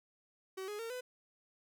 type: tone with pitch steps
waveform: 45% pulse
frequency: 380 / 416.8 / 457.1 / 501.4 Hz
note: F#4 / G#4 / A#4 / B4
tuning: +46 / +6 / -34 / +26 cents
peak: -40 dBFS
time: 0.57-1.01 s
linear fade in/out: 10 ms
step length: 110 ms
effects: none